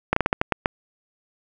slowing click train, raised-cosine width 0.5 ms, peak -3 dBFS, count 8, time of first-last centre 0.13-0.659 s, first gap 34 ms, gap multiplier 1.26, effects none

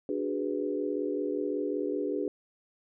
sine chord, G# half-diminished seventh, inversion second, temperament equal, 293.7 / 370 / 415.3 / 493.9 Hz, D4 / F#4 / G#4 / B4, 0 / 0 / 0 / 0 cents, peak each -33 / -35 / -33 / -36 dBFS, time 0.09-2.28 s, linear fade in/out 2 ms, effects none

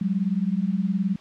sine beating tone pair, 183 / 202 Hz, F#3 / G#3, -19 / -48 cents, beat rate 19 Hz, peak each -24 dBFS, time 0.01-1.16 s, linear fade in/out 5 ms, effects white hiss -49 dBFS RMS until 1.2 s + low-pass 3000 Hz 12 dB/octave

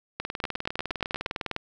two click trains, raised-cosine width 0.3 ms, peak -14 / -15 dBFS, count 28 / 8, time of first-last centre 0.2-1.564 / 0.44-1.263 s, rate 19.8 / 8.51 Hz, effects none

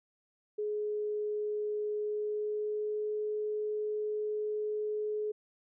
sine tone with pitch glide, 420.7 to 424.1 Hz, G#4 to G#4, +22 to +36 cents, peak -31 dBFS, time 0.58-5.32 s, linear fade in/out 10 ms, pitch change +14 cents, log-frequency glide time 2.02-3.13 s, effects none

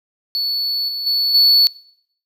triangle tone with level steps, 4435 Hz, C#8, in tune, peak -16 / -20 / -13 / -7 dBFS, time 0.35-1.67 s, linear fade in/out 0 ms, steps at 0.88 / 1.06 / 1.34 s, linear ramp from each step 10 ms, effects noise-tail reverb RT60 0.7 s tail -24 dB re dry

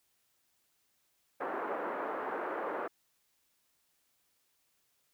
pink band-pass noise, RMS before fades -37 dBFS, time 1.4-2.88 s, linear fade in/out 10 ms, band 340 to 1500 Hz, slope 24 dB/octave, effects white hiss -75 dBFS RMS until 5.13 s

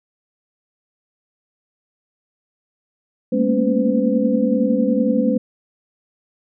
sine tone cluster, 204.3 / 226.7 / 237.4 / 277.1 / 508 Hz, G#3 / A#3 / A#3 / C#4 / B4, -28 / -48 / +32 / -1 / +49 cents, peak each -21 dBFS, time 3.32-5.38 s, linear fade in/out 10 ms, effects none

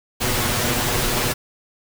pink noise with comb filter, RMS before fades -21 dBFS, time 0.2-1.34 s, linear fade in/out 20 ms, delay 8.2 ms, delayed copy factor +0.65, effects none

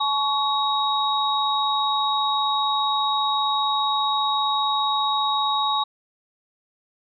sine tone cluster, 854 / 1119 / 3790 Hz, G#5 / C#6 / A#7, +48 / +16 / +28 cents, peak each -24 dBFS, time 0-5.84 s, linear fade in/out 10 ms, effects none

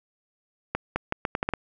accelerating click train, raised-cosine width 0.5 ms, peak -10 dBFS, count 8, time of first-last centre 0.75-1.537 s, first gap 210 ms, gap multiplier 0.78, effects none

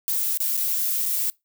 violet noise with dropouts, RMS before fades -24 dBFS, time 0.08-1.3 s, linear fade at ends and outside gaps 0 ms, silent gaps 0.374-0.403 / 0.57-0.575 / 1.056-1.061 s, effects noise-tail reverb RT60 0.2 s tail -24 dB re dry

